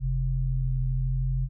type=tone pair together; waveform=sine; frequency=43.88 / 130.9 Hz; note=F1 / C3; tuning=+9 / +1 cents; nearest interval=octave + perfect fifth; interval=1892 cents; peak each=-26 dBFS; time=0-1.49 s; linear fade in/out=50 ms; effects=none